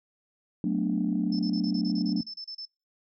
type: chord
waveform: sine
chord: B minor seventh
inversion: second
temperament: equal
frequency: 185 / 220 / 246.9 / 293.7 Hz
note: F#3 / A3 / B3 / D4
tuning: 0 / 0 / 0 / 0 cents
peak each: -28 / -29 / -32 / -29 dBFS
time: 0.64-2.21 s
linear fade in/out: 2 ms
type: tone bursts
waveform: sine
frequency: 5274 Hz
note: E8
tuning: in tune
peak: -36 dBFS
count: 13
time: 1.32-2.654 s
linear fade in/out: 5 ms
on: 74 ms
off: 31 ms
effects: noise-tail reverb RT60 0.3 s tail -25 dB re dry + tanh soft clip ceiling -16 dBFS